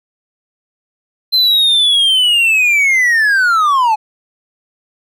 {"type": "linear sweep", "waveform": "triangle", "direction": "down", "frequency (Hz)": [4113, 833], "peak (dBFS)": -7, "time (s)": [1.32, 3.96], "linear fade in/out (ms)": 20, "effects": []}